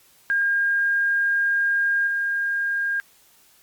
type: tone with level steps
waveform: sine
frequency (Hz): 1614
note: G#6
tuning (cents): -50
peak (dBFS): -18 / -21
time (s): 0.3-3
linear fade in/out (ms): 0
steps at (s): 2.07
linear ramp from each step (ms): 2
effects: white hiss -56 dBFS RMS until 3.62 s + Opus 48 kbps